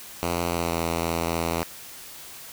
5% pulse tone with pitch glide, 86 to 83.65 Hz, F2 to E2, -26 to +26 cents, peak -13 dBFS, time 0.23-1.63 s, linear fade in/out 0 ms, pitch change -48 cents, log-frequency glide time 0.47-0.77 s, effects white hiss -42 dBFS RMS until 2.52 s

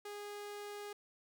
sawtooth tone, 411.7 Hz, G#4, 15 cents flat, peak -40 dBFS, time 0.05-0.93 s, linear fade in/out 5 ms, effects none

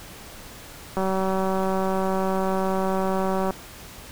click train, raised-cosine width 1 ms, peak -12 dBFS, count 483, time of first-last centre 0.97-3.507 s, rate 190 Hz, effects pink hiss -42 dBFS RMS until 4.11 s

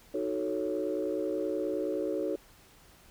sine chord, D# half-diminished seventh, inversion none, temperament equal, 311.1 / 370 / 440 / 554.4 Hz, D#4 / F#4 / A4 / C#5, 0 / 0 / 0 / 0 cents, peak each -34 dBFS, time 0.14-2.36 s, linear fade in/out 5 ms, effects tanh soft clip ceiling -21 dBFS + pink hiss -58 dBFS RMS until 3.1 s

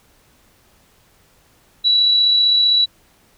sine tone with amplitude modulation, 3928 Hz, B7, 10 cents flat, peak -10 dBFS, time 1.84-2.86 s, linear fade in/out 20 ms, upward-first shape sine, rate 35.5 Hz, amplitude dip 25%, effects pink hiss -55 dBFS RMS until 3.37 s

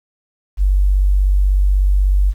sine tone, 48.16 Hz, G1, 30 cents flat, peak -10 dBFS, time 0.57-2.34 s, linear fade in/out 50 ms, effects 8-bit

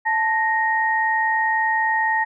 sine tone pair together, 879 / 1864.7 Hz, A5 / A#6, -2 / 0 cents, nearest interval octave + minor second, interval 1302 cents, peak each -20 dBFS, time 0.05-2.25 s, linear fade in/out 20 ms, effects none

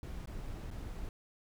brown noise with dropouts, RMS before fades -42 dBFS, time 0.03-1.09 s, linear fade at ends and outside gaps 1 ms, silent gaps 0.258-0.273 / 0.704-0.711 s, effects none

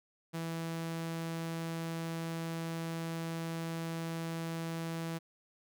sawtooth tone, 164.81 Hz, E3, in tune, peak -32 dBFS, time 0.33-5.19 s, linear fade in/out 20 ms, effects none

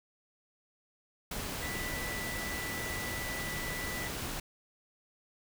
sine tone in noise, 1975.5 Hz, B6, in tune, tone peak -39 dBFS, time 1.62-4.08 s, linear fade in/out 5 ms, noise pink, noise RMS -38 dBFS, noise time 1.31-4.4 s, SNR -4 dB, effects none

